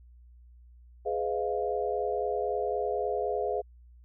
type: chord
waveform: sine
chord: F half-diminished seventh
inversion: first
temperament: just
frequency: 419.1 / 502.9 / 628.6 / 698.5 Hz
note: Ab4 / Cb5 / Eb5 / F5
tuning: +16 / +31 / +18 / 0 cents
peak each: -31 / -33 / -36 / -33 dBFS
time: 1.05-3.62 s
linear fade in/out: 20 ms
effects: added 60 Hz sine -51 dBFS peak until 4.04 s